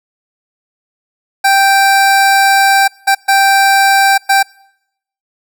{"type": "tone bursts at uneven times", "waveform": "25% pulse", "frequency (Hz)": 784, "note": "G5", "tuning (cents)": 0, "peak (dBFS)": -3, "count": 4, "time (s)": [[1.44, 2.88], [3.07, 3.15], [3.28, 4.18], [4.29, 4.43]], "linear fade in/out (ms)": 10, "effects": ["noise-tail reverb RT60 0.8 s tail -26 dB re dry"]}